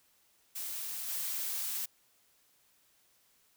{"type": "noise with level steps", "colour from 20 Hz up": "blue", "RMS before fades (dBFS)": [-39, -36], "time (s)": [0.55, 1.86], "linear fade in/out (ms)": 10, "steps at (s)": 1.08, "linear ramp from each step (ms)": 10, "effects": ["white hiss -69 dBFS RMS until 3.56 s"]}